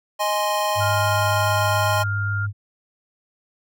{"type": "chord", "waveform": "square", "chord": "Ab major", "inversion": "second", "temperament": "equal", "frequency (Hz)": [622.3, 830.6, 1046.5], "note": ["Eb5", "Ab5", "C6"], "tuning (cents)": [0, 0, 0], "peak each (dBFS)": -25, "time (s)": [0.19, 2.04], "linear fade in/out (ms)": 20}
{"type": "tone with vibrato", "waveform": "sine", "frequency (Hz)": 102, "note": "G#2", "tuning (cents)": -31, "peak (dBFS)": -22, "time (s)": [0.75, 2.53], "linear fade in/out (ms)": 50, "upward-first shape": "sine", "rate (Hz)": 7.2, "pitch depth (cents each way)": 12}
{"type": "tone", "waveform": "sine", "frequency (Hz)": 1403, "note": "F6", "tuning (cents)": 8, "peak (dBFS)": -25, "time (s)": [0.8, 2.47], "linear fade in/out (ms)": 20}
{"effects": []}